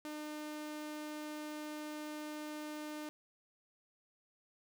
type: tone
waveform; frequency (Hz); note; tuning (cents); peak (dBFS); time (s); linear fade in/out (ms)
sawtooth; 302.4; D#4; -49; -38; 0.05-3.09; 0
effects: none